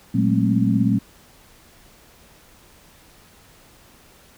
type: tone cluster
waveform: sine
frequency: 117.1 / 185.3 / 206 / 222.3 / 267.3 Hz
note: A#2 / F#3 / G#3 / A3 / C4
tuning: +8 / +3 / -14 / +18 / +37 cents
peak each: -22 dBFS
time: 0.14-0.99 s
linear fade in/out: 10 ms
effects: pink hiss -51 dBFS RMS until 4.37 s